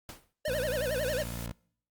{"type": "noise with exponential decay", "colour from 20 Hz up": "pink", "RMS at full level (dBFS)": -41, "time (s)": [0.09, 0.33], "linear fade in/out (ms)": 1, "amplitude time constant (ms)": 51}
{"type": "tone with vibrato", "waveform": "square", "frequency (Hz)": 554.4, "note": "C#5", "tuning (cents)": 0, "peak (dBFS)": -30, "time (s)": [0.45, 1.23], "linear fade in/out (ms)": 5, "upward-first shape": "sine", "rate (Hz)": 11, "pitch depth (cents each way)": 210}
{"type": "tone", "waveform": "15% pulse", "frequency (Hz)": 58.27, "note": "A#1", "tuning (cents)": 0, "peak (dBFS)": -30, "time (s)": [0.48, 1.52], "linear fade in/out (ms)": 0}
{"type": "noise", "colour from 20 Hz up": "white", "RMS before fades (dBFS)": -45, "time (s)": [0.52, 1.46], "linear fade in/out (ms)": 0}
{"effects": ["noise-tail reverb RT60 0.6 s tail -24 dB re dry", "Opus 48 kbps"]}